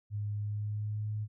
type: tone with pitch glide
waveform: sine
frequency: 103.83 to 106.44 Hz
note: G#2 to G#2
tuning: 0 to +43 cents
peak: -32 dBFS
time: 0.1-1.28 s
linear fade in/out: 50 ms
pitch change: +43 cents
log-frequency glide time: 0.37-1.11 s
effects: none